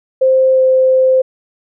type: tone with pitch glide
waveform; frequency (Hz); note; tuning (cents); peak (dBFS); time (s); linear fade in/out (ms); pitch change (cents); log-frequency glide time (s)
sine; 523.3 to 520; C5 to C5; 0 to -11; -7; 0.21-1.22; 10; -11; 0.53-0.61
effects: none